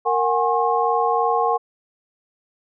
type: tone cluster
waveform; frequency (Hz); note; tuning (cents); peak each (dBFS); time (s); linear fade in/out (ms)
sine; 464.9 / 735 / 818 / 1078; A#4 / F#5 / G#5 / C#6; -5 / -12 / -26 / -49; -22; 0.05-1.58; 20
effects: none